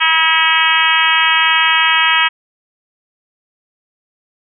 harmonic tone with a mistuned harmonic, 321.1 Hz, E4, 45 cents flat, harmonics 3 / 4 / 5 / 6 / 7 / 8 / 9 / 10, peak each -18 / -18 / -18 / -18 / -18 / -18 / -18 / -18 dBFS, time 0-2.29 s, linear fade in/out 20 ms, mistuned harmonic 5, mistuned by +28 cents, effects none

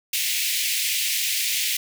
pink high-pass noise, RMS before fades -24 dBFS, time 0.13-1.77 s, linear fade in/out 5 ms, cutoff 2100 Hz, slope 48 dB/octave, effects none

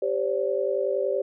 sine chord, G suspended fourth, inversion none, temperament equal with one note detuned, 392 / 523.3 / 573.9 Hz, G4 / C5 / D5, 0 / 0 / -40 cents, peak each -27 dBFS, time 0.02-1.22 s, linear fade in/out 5 ms, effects none

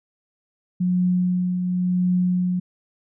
sine tone with tremolo, 180.6 Hz, F#3, 42 cents flat, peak -16 dBFS, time 0.8-2.6 s, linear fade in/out 10 ms, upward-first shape triangle, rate 0.93 Hz, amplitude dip 45%, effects none

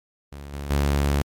sawtooth tone with level steps, 71 Hz, C#2, 42 cents sharp, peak -32 / -26 / -15 dBFS, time 0.32-1.22 s, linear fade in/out 5 ms, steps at 0.53 / 0.7 s, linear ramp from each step 10 ms, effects MP3 64 kbps

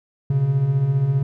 triangle beating tone pair, 123.5 / 138.5 Hz, B2 / C#3, 0 / -1 cents, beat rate 15 Hz, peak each -22 / -15 dBFS, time 0.3-1.23 s, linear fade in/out 5 ms, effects none

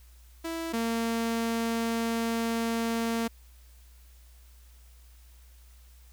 sawtooth tone pair in turn, 329.6 / 229.4 Hz, E4 / A#3, 0 / -28 cents, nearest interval tritone, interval 628 cents, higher first, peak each -28 / -23 dBFS, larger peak second, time 0.44-0.73 / 0.73-3.28 s, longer second, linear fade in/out 10 ms, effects added 60 Hz sine -51 dBFS peak until 6.12 s + white hiss -62 dBFS RMS until 6.12 s

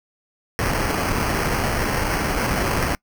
pink noise with sample-and-hold, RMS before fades -22 dBFS, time 0.59-2.95 s, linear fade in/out 0 ms, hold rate 3675 Hz, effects noise-tail reverb RT60 0.1 s tail -25 dB re dry

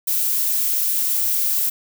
violet noise, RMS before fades -20 dBFS, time 0.07-1.7 s, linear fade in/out 10 ms, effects none

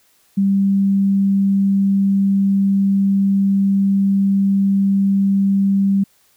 sine tone, 196.5 Hz, G3, 4 cents sharp, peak -12 dBFS, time 0.37-6.04 s, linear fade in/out 10 ms, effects white hiss -57 dBFS RMS until 6.36 s

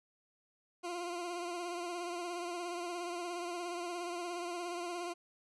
20% pulse tone with vibrato, 349.2 Hz, F4, in tune, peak -33 dBFS, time 0.83-5.14 s, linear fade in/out 20 ms, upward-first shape triangle, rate 17 Hz, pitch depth 51 cents each way, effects resampled to 24000 Hz

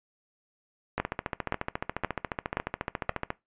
two click trains, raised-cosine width 0.5 ms, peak -11 / -14 dBFS, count 5 / 34, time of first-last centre 1-3.094 / 0.98-3.304 s, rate 1.91 / 14.2 Hz, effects noise-tail reverb RT60 0.2 s tail -20 dB re dry + resampled to 8000 Hz

